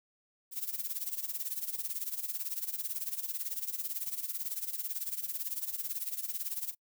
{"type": "noise with tremolo", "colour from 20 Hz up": "violet", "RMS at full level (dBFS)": -34, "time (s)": [0.51, 6.75], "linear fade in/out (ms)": 50, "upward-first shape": "sine", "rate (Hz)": 18, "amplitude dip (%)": 80, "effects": ["noise-tail reverb RT60 0.1 s tail -25 dB re dry"]}